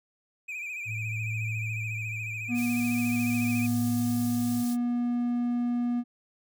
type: tone with vibrato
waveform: triangle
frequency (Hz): 2436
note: D#7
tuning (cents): -37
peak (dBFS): -32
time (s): 0.48-3.67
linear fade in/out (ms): 10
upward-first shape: sine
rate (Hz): 14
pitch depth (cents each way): 75
type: tone with tremolo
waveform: sine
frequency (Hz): 110.6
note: A2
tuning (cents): +9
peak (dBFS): -29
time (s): 0.85-4.65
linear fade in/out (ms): 50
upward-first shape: triangle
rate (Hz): 0.43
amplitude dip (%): 75
type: tone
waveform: triangle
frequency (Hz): 241.4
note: B3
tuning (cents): -39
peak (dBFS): -23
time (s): 2.48-6.04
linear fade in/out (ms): 50
type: high-pass noise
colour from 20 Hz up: pink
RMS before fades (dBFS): -41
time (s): 2.54-4.77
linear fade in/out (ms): 50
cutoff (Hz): 6300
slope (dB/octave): 12
effects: none